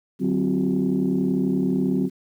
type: tone cluster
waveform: sine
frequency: 150.6 / 188.8 / 260.2 / 352.5 / 383.7 Hz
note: D3 / F#3 / C4 / F4 / G4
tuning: +44 / +35 / -9 / +16 / -37 cents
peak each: -31 / -22 / -22 / -29 / -30 dBFS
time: 0.19-2.1 s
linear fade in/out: 50 ms
effects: tanh soft clip ceiling -11 dBFS + 9-bit